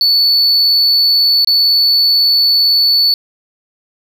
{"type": "tone with dropouts", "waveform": "sine", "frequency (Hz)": 4459, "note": "C#8", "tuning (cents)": 9, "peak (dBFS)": -5, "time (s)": [0.01, 3.14], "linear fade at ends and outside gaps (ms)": 1, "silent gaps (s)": [1.447, 1.473], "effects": ["tanh soft clip ceiling -7 dBFS", "7-bit"]}